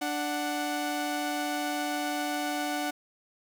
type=tone pair together; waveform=sawtooth; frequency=294.5 / 740 Hz; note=D4 / F#5; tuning=+5 / 0 cents; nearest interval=octave + major third; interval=1595 cents; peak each=-28 dBFS; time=0.01-2.91 s; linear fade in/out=10 ms; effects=none